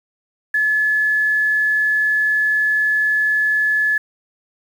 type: tone with quantisation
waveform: sine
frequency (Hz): 1716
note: A6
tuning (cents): -44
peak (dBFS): -14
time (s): 0.54-3.98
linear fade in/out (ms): 5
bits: 7
effects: none